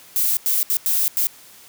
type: noise bursts at uneven times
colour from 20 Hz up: violet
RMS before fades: -19 dBFS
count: 5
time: 0.16-0.37 / 0.46-0.63 / 0.7-0.77 / 0.86-1.08 / 1.17-1.27 s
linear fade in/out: 0 ms
effects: white hiss -46 dBFS RMS until 1.68 s + high-pass 60 Hz 12 dB/octave